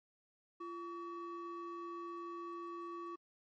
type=ring-modulated tone; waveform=triangle; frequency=740 Hz; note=F#5; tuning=in tune; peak=-37 dBFS; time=0.6-3.16 s; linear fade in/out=10 ms; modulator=397 Hz; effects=tanh soft clip ceiling -34 dBFS + MP3 32 kbps

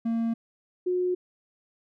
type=tone pair in turn; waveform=triangle / sine; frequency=229.1 / 362.1 Hz; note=A#3 / F#4; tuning=-30 / -37 cents; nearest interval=minor sixth; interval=793 cents; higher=second; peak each=-22 / -23 dBFS; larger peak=first; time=0.05-0.34 / 0.86-1.15 s; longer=neither; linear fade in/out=10 ms; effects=none

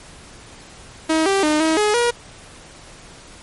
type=tone with pitch steps; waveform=sawtooth; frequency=318.4 / 391.5 / 304.5 / 319.1 / 420.7 / 477.8 Hz; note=D#4 / G4 / D#4 / D#4 / G#4 / A#4; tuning=+40 / -2 / -37 / +44 / +22 / +43 cents; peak=-11 dBFS; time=1.09-2.11 s; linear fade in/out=10 ms; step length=170 ms; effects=pink hiss -42 dBFS RMS until 3.42 s + MP3 48 kbps

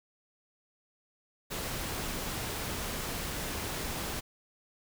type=noise; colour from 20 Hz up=pink; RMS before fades=-36 dBFS; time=1.5-4.21 s; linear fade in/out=20 ms; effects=none

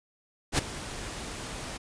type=noise with ADSR envelope; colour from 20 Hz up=pink; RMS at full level=-23 dBFS; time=0.52-1.78 s; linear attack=62 ms; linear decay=15 ms; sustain=-15 dB; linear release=18 ms; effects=resampled to 22050 Hz

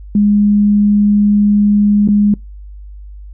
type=tone with dropouts; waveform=sine; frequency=206.1 Hz; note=G#3; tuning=13 cents flat; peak=-7 dBFS; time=0.15-2.34 s; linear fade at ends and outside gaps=2 ms; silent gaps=2.076-2.086 s; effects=noise-tail reverb RT60 0.2 s tail -26 dB re dry + added 50 Hz sine -29 dBFS peak until 3.33 s

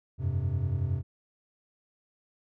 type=chord; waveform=triangle; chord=F suspended second; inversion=none; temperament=equal; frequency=87.31 / 98 / 130.81 Hz; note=F2 / G2 / C3; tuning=0 / 0 / 0 cents; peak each=-29 dBFS; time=0.18-1.03 s; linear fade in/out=50 ms; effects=none

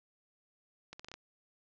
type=accelerating click train; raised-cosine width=0.2 ms; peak=-29 dBFS; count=6; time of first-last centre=0.93-1.14 s; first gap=65 ms; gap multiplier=0.78; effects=resampled to 16000 Hz + 10-bit

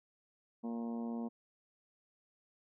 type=harmonic tone with a mistuned harmonic; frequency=116.54 Hz; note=A#2; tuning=in tune; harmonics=2 / 3 / 4 / 5 / 6 / 7 / 8 / 9; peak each=-37 / -50 / -49 / -54 / -52 / -57 / -55 / -61 dBFS; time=0.63-1.29 s; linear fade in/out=20 ms; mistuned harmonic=9; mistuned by=+44 cents; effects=none

